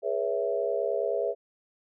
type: chord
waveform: sine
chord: C# minor seventh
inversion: second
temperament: equal with one note detuned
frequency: 415.3 / 484.3 / 554.4 / 659.3 Hz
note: G#4 / B4 / C#5 / E5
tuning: 0 / -34 / 0 / 0 cents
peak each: -31 dBFS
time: 0.02-1.35 s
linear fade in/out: 50 ms
effects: none